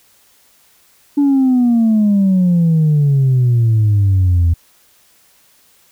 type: exponential sweep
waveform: sine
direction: down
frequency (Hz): 290 to 82.41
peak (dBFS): -7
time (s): 1.17-4.54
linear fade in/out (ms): 10
effects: tanh soft clip ceiling -7 dBFS + white hiss -52 dBFS RMS until 5.91 s